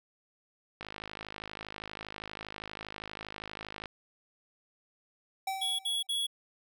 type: click train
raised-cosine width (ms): 0.3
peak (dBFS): -24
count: 161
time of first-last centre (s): 0.81-3.858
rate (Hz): 52.5
type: tone with exponential decay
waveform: square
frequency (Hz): 770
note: G5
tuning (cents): -31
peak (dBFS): -30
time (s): 5.47-6.07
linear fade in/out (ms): 5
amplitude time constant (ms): 130
type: tone bursts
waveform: square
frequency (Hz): 3358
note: G#7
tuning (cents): +18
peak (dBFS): -30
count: 3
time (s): 5.61-6.268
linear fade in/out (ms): 10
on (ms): 180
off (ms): 59
effects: none